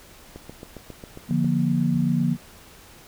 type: click train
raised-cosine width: 2 ms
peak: -24 dBFS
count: 9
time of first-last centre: 0.36-1.445 s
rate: 7.37 Hz
type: chord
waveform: sine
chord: Bb major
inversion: first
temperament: equal with one note detuned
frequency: 146.83 / 174.61 / 236.5 Hz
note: D3 / F3 / Bb3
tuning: 0 / 0 / +25 cents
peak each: -24 / -23 / -23 dBFS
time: 1.28-2.37 s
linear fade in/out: 50 ms
effects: pink hiss -48 dBFS RMS until 3.07 s